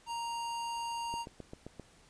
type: tone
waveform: square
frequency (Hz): 933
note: A#5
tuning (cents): +1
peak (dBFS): -36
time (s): 0.06-1.26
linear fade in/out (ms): 50
type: click train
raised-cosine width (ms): 2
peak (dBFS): -30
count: 6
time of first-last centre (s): 1.14-1.797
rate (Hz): 7.61
effects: pink hiss -62 dBFS RMS until 2.09 s + resampled to 22050 Hz